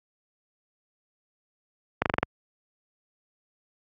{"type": "slowing click train", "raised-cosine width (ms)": 0.5, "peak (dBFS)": -6, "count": 6, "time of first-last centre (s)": [2.02, 2.23], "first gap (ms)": 38, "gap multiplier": 1.05, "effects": ["high-pass 60 Hz 12 dB/octave", "Opus 48 kbps"]}